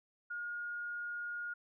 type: tone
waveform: sine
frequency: 1429 Hz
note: F6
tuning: 39 cents sharp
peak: -38 dBFS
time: 0.3-1.54 s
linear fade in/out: 10 ms
effects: none

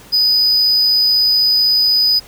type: tone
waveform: triangle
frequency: 4978 Hz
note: D#8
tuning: in tune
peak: -9 dBFS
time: 0.12-2.2 s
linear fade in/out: 20 ms
effects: pink hiss -41 dBFS RMS until 2.27 s

